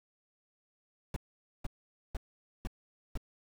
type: noise bursts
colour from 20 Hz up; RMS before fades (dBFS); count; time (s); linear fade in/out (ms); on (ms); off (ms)
brown; -34; 5; 1.14-3.175; 2; 23; 480
effects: none